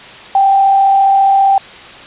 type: tone with frequency modulation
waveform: sine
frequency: 784 Hz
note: G5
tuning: in tune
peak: -6 dBFS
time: 0.35-1.58 s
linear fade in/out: 2 ms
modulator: 34.8 Hz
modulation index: 0.35
effects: white hiss -33 dBFS RMS until 2.06 s + resampled to 8000 Hz